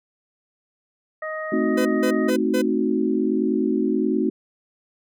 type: harmonic tone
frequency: 625 Hz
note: D#5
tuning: 8 cents sharp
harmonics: 1 / 2 / 3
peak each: -29 / -33 / -32 dBFS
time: 1.22-2.3 s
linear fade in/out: 5 ms
type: chord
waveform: sine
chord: A diminished seventh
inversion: none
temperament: equal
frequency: 220 / 261.6 / 311.1 / 370 Hz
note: A3 / C4 / Eb4 / Gb4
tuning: 0 / 0 / 0 / 0 cents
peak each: -24 dBFS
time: 1.52-4.3 s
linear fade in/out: 5 ms
type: tone bursts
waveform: 45% pulse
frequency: 505 Hz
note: B4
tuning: 39 cents sharp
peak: -22 dBFS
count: 4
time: 1.77-2.62 s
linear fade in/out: 10 ms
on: 85 ms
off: 170 ms
effects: none